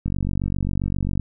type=click train; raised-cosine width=5 ms; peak=-12 dBFS; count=55; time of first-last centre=0.06-1.197 s; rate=47.5 Hz; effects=none